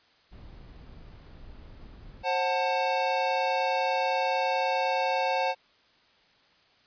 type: noise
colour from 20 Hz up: brown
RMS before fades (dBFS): -47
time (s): 0.31-2.24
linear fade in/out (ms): 20
type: chord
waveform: square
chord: F# diminished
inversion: second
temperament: just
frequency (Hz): 532.8 / 740 / 888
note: C5 / F#5 / A5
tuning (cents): +31 / 0 / +16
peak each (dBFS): -30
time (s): 2.23-5.55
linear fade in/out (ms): 50
effects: white hiss -62 dBFS RMS until 6.86 s + resampled to 11025 Hz